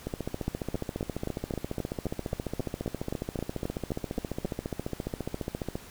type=two click trains; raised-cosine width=2 ms; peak=-17 / -18 dBFS; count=16 / 84; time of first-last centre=0.48-4.448 / 0.07-5.755 s; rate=3.78 / 14.6 Hz; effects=pink hiss -49 dBFS RMS until 5.9 s